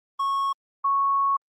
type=tone pair in turn; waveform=triangle / sine; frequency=1100 / 1105.7 Hz; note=C#6 / C#6; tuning=-14 / -5 cents; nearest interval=unison; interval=9 cents; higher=second; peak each=-20 / -19 dBFS; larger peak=second; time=0.19-0.53 / 0.84-1.37 s; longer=second; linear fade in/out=10 ms; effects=Opus 24 kbps